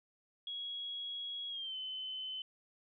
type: tone with pitch glide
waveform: sine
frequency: 3322 to 3046 Hz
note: G#7 to F#7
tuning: 0 to +50 cents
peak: -39 dBFS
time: 0.47-2.42 s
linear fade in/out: 2 ms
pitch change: -150 cents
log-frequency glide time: 1.49-1.76 s
effects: none